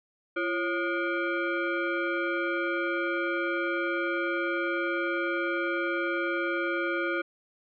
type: tone with frequency modulation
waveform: sine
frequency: 548 Hz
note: C#5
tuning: 20 cents flat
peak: -26 dBFS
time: 0.36-7.22 s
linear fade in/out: 10 ms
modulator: 890 Hz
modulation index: 1.7
effects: none